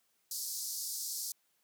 pink band-pass noise, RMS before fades -39 dBFS, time 0.31-1.32 s, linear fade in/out 2 ms, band 4600 to 16000 Hz, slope 48 dB/octave, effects white hiss -75 dBFS RMS until 1.63 s + high-pass 100 Hz 12 dB/octave

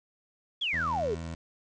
sine exponential sweep, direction down, 3489 to 377.3 Hz, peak -27 dBFS, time 0.61-1.15 s, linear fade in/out 10 ms
20% pulse tone, 82.41 Hz, E2, in tune, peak -31 dBFS, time 0.73-1.35 s, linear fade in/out 5 ms
effects resampled to 16000 Hz + 9-bit

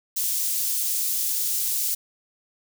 white high-pass noise, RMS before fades -25 dBFS, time 0.16-1.95 s, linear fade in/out 10 ms, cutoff 5700 Hz, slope 12 dB/octave, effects none

